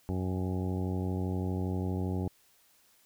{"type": "harmonic tone with a mistuned harmonic", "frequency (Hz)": 92.5, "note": "F#2", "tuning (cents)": 0, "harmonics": [1, 2, 3, 4, 5, 6, 7, 8, 9], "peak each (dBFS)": [-32, -35, -38, -40, -45, -50, -50, -50, -48], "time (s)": [0.09, 2.28], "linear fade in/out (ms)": 0, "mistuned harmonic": 8, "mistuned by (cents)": 60, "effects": ["white hiss -65 dBFS RMS until 3.05 s"]}